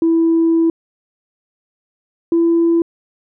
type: tone pair in turn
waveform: sine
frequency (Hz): 329.6 / 335.4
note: E4 / E4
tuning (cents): 0 / +30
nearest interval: unison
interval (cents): 30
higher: second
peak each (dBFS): -9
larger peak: neither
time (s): 0.02-0.7 / 2.32-2.82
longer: first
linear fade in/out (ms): 2
effects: tanh soft clip ceiling -7 dBFS